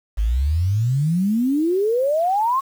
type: exponential sweep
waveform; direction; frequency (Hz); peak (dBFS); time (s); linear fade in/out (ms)
sine; up; 49.69 to 1108.7; -16; 0.17-2.61; 20
effects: 7-bit